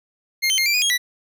25% pulse tone with pitch steps, 2126 / 3093 / 2127 / 2351 / 2468 / 3271 / 1961 Hz, C7 / G7 / C7 / D7 / D#7 / G#7 / B6, +27 / -24 / +28 / +1 / -15 / -27 / -13 cents, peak -13 dBFS, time 0.42-0.98 s, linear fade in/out 20 ms, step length 80 ms, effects none

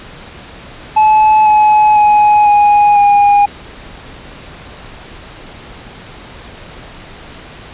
triangle tone with pitch steps, 861 / 849.6 / 838.4 / 827.4 / 816.4 Hz, A5 / G#5 / G#5 / G#5 / G#5, -38 / +39 / +16 / -7 / -30 cents, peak -3 dBFS, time 0.96-3.46 s, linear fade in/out 10 ms, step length 500 ms, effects pink hiss -33 dBFS RMS until 7.73 s + resampled to 8000 Hz

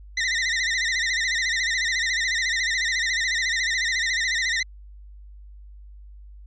sawtooth tone with vibrato, 1928 Hz, B6, 42 cents flat, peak -18 dBFS, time 0.17-4.63 s, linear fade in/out 5 ms, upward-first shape sine, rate 14 Hz, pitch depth 120 cents each way, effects added 50 Hz sine -41 dBFS peak until 6.46 s + resampled to 16000 Hz

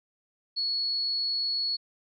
sine tone, 4374 Hz, C#8, 24 cents flat, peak -26 dBFS, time 0.56-1.77 s, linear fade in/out 20 ms, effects none

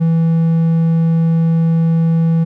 triangle tone, 164.4 Hz, E3, 4 cents flat, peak -8 dBFS, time 0-2.45 s, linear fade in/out 20 ms, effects none

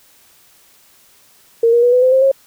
sine tone with pitch steps, 461.4 / 473.8 / 486.6 / 499.7 / 513.1 / 527 / 541.1 Hz, A#4 / A#4 / B4 / B4 / C5 / C5 / C#5, -18 / +28 / -26 / +20 / -34 / +12 / -42 cents, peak -8 dBFS, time 1.63-2.316 s, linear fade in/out 5 ms, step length 98 ms, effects white hiss -50 dBFS RMS until 2.46 s

